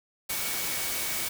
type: tone in noise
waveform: sine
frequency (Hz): 2248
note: C#7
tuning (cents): +24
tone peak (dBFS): -40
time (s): 0.29-1.29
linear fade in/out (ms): 10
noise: white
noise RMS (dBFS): -31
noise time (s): 0.29-1.29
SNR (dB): -12
effects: none